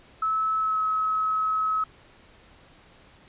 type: tone with pitch glide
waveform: sine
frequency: 1300 to 1284.3 Hz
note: E6 to E6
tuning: -24 to -46 cents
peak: -22 dBFS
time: 0.22-1.84 s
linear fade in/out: 5 ms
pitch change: -22 cents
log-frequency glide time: 0.59-0.81 s
effects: pink hiss -54 dBFS RMS until 3.28 s + resampled to 8000 Hz